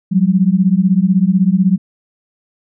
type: beating tone pair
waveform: sine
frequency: 179.5 / 195.5 Hz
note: F3 / G3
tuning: +48 / -4 cents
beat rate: 16 Hz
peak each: -12 dBFS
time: 0.11-1.78 s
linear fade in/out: 20 ms
effects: none